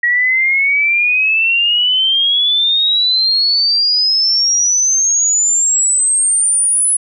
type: exponential sweep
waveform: sine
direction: up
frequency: 1905 to 10250 Hz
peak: -10 dBFS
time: 0.03-6.97 s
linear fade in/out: 5 ms
effects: none